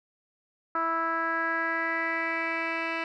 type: tone with low-pass filter sweep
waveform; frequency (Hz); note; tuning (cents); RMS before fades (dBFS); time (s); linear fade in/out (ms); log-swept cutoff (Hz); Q
10% pulse; 329; E4; -3; -29; 0.75-3.04; 2; 1300 to 2800; 4.3
effects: none